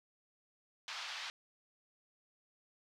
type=band-pass noise; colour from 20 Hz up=white; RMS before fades=-44 dBFS; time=0.88-1.3 s; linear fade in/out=0 ms; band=820 to 4600 Hz; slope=24 dB/octave; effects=none